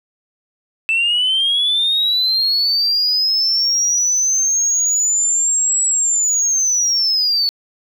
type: linear two-way sweep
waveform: sine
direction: up then down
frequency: 2637 to 7800 to 4417 Hz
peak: -12 dBFS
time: 0.89-7.49 s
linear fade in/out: 0 ms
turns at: 5.85 s
effects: tanh soft clip ceiling -10 dBFS + 9-bit